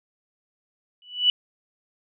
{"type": "tone with exponential growth", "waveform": "sine", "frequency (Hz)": 2960, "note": "F#7", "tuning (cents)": 0, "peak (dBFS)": -12, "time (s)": [1.02, 1.3], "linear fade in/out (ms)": 1, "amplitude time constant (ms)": 59, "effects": []}